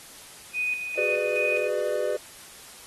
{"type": "tone with tremolo", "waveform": "sine", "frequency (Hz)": 2489, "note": "D#7", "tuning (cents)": 0, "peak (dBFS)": -24, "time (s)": [0.53, 1.7], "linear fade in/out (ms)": 50, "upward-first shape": "square", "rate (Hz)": 2.4, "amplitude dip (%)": 50}
{"type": "chord", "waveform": "triangle", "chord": "G# half-diminished seventh", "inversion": "third", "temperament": "just", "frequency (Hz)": [373.8, 415.3, 498.4, 598], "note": ["F#4", "G#4", "B4", "D5"], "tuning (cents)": [18, 0, 16, 31], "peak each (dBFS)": [-31, -29, -27, -26], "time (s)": [0.97, 2.17], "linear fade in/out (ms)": 10}
{"effects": ["white hiss -46 dBFS RMS until 2.86 s", "AAC 32 kbps"]}